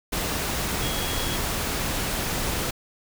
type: tone in noise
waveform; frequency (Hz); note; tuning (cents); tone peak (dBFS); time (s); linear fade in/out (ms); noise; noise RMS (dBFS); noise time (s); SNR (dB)
sine; 3318; G#7; -2; -34; 0.81-1.37; 10; pink; -27; 0.12-2.71; -10
effects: none